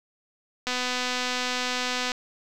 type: click train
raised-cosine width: 0.2 ms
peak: -11 dBFS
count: 363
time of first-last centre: 0.67-2.118 s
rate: 250 Hz
effects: none